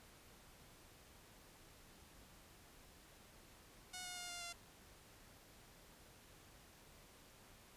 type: tone with pitch steps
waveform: 5% pulse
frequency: 730 / 720.4 / 710.9 / 701.5 / 692.2 Hz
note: F#5 / F#5 / F5 / F5 / F5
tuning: -24 / -46 / +31 / +8 / -16 cents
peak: -35 dBFS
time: 3.93-4.53 s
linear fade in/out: 10 ms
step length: 120 ms
effects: pink hiss -63 dBFS RMS until 7.76 s + resampled to 32000 Hz